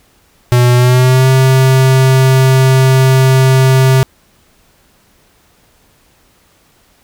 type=tone with pitch glide; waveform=square; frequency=122.8 to 131.61 Hz; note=B2 to C3; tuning=-9 to +11 cents; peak=-6 dBFS; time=0.52-4.03 s; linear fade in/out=0 ms; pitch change=+120 cents; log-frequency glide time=0.75-1.28 s; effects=pink hiss -51 dBFS RMS until 7.03 s